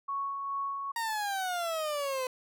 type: tone with tremolo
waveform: sine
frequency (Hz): 1108.7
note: C#6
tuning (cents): 0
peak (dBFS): -30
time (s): 0.08-0.92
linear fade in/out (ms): 10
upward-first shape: sine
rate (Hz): 2.4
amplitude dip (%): 35
type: exponential sweep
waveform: 30% pulse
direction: down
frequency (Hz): 938 to 505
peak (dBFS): -28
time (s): 0.96-2.27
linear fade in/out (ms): 2
effects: none